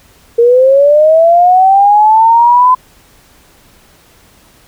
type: linear sweep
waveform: sine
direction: up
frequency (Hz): 461.9 to 1020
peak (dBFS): -3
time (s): 0.38-2.75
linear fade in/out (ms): 10
effects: pink hiss -45 dBFS RMS until 4.67 s